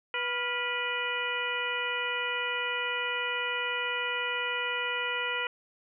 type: harmonic tone with a mistuned harmonic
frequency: 490 Hz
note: B4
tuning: 14 cents flat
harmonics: 1 / 2 / 3 / 4 / 5 / 6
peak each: -38 / -37 / -35 / -35 / -35 / -36 dBFS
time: 0.14-5.47 s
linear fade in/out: 2 ms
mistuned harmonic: 3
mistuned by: -77 cents
effects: none